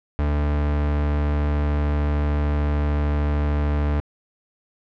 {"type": "tone", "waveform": "40% pulse", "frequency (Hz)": 73.42, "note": "D2", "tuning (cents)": 0, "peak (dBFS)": -18, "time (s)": [0.19, 4], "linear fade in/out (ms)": 0, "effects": ["low-pass 2000 Hz 12 dB/octave"]}